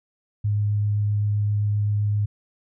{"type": "tone with vibrato", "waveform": "sine", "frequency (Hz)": 103.83, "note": "G#2", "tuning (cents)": 0, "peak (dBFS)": -19, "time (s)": [0.44, 2.26], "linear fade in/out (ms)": 10, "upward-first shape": "triangle", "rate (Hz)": 7.7, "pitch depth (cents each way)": 9, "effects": []}